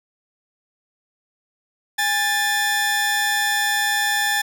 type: tone pair together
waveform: sawtooth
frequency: 819.9 / 1760 Hz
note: G#5 / A6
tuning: -22 / 0 cents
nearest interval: octave + minor second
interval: 1322 cents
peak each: -20 / -16 dBFS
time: 1.98-4.42 s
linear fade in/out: 10 ms
effects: none